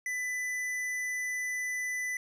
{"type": "tone with hard clipping", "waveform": "triangle", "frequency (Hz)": 1996, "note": "B6", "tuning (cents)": 18, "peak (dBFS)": -33, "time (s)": [0.06, 2.17], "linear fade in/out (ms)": 2, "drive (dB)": 14, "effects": []}